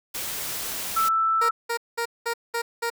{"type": "noise", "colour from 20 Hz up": "white", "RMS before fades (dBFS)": -31, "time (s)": [0.14, 1.09], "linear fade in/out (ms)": 10}
{"type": "tone", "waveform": "sine", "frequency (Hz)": 1323, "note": "E6", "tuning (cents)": 6, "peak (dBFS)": -19, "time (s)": [0.96, 1.51], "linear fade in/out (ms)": 10}
{"type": "tone bursts", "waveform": "15% pulse", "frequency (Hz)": 467.1, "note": "A#4", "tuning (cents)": 3, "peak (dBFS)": -18, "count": 6, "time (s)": [1.41, 2.902], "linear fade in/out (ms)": 10, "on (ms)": 82, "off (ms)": 200}
{"effects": []}